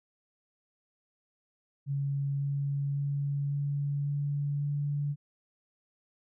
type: tone with pitch steps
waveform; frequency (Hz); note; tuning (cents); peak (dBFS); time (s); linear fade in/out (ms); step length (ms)
sine; 139.9 / 140.79 / 141.69 / 142.59 / 143.5 / 144.42; C#3 / C#3 / C#3 / C#3 / D3 / D3; +16 / +27 / +38 / +49 / -40 / -29; -28; 1.86-5.16; 50; 550
effects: none